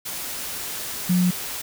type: tone in noise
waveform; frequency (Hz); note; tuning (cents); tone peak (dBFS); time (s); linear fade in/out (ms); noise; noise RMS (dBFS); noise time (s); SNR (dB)
sine; 180; F#3; -47; -16; 1.09-1.31; 10; white; -31; 0.05-1.62; +12
effects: none